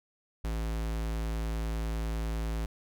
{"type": "tone", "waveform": "square", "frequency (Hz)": 55, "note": "A1", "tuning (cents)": 0, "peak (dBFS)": -31, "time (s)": [0.44, 2.66], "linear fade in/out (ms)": 5, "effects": []}